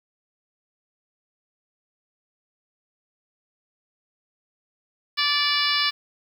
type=harmonic tone; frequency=582 Hz; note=D5; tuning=16 cents flat; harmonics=2 / 3 / 4 / 5 / 6 / 7 / 8 / 9; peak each=-28 / -28 / -28 / -28 / -28 / -28 / -28 / -28 dBFS; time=5.17-5.91 s; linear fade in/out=20 ms; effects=8-bit